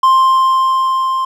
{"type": "tone with level ramp", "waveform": "triangle", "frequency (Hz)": 1051, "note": "C6", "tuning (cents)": 7, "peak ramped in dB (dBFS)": [-4, -12], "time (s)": [0.03, 1.25], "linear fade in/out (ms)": 5, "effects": []}